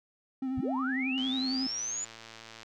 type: tone with vibrato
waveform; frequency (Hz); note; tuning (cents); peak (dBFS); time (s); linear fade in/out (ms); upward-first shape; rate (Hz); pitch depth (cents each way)
triangle; 261.6; C4; 0; -28; 0.42-1.67; 5; triangle; 11; 42
type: linear sweep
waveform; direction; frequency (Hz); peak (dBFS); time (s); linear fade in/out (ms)
sine; up; 38.97 to 7040; -32; 0.57-2.05; 10
type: click train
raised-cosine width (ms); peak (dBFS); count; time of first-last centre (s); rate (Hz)
0.2; -29; 165; 1.18-2.631; 113
effects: none